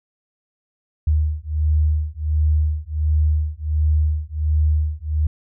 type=beating tone pair; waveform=sine; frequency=75.9 / 77.3 Hz; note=D#2 / D#2; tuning=-42 / -11 cents; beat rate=1.4 Hz; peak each=-19 / -19 dBFS; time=1.07-5.27 s; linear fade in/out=5 ms; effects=none